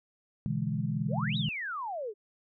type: chord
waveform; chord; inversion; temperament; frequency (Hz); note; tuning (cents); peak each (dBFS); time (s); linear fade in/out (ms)
sine; E dominant seventh; second; equal; 123.47 / 146.83 / 164.81 / 207.7; B2 / D3 / E3 / G#3; 0 / 0 / 0 / 0; -34; 0.46-1.49; 0
type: exponential two-way sweep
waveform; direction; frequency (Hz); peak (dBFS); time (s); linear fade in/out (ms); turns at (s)
sine; up then down; 392 to 3951 to 392; -33; 1.08-2.14; 50; 1.37
effects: none